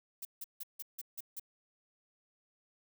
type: noise bursts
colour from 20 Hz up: violet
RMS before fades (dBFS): -42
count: 7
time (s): 0.22-1.397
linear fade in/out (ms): 5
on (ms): 31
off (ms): 160
effects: none